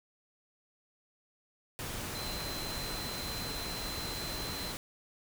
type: tone in noise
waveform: sine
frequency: 4074 Hz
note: C8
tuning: 47 cents flat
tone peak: -41 dBFS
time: 2.15-4.72 s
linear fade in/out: 0 ms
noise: pink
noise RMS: -39 dBFS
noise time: 1.79-4.77 s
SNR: -5 dB
effects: none